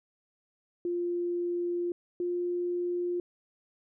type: tone pair in turn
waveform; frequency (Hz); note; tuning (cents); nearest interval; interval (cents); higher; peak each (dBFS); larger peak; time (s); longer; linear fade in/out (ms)
sine; 349.2 / 352.4; F4 / F4; 0 / +16; unison; 16; second; -28; neither; 0.85-1.92 / 2.2-3.2; first; 2
effects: none